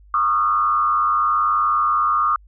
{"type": "tone with frequency modulation", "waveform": "sine", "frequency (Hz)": 1218, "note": "D#6", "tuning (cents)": -37, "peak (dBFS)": -15, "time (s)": [0.14, 2.36], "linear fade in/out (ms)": 2, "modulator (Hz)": 101, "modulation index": 0.97, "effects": ["added 50 Hz sine -45 dBFS peak until 2.47 s"]}